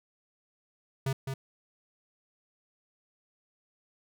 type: tone with echo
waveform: square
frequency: 134.4 Hz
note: C3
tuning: 47 cents sharp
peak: -28 dBFS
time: 1.06-1.13 s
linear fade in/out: 5 ms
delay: 210 ms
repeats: 1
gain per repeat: -5 dB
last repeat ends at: 1.34 s
effects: none